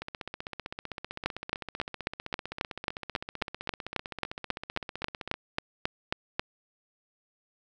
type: two click trains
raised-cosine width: 0.3 ms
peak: -11 / -20 dBFS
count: 20 / 84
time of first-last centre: 1.26-6.395 / 0.02-5.341 s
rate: 3.7 / 15.6 Hz
effects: none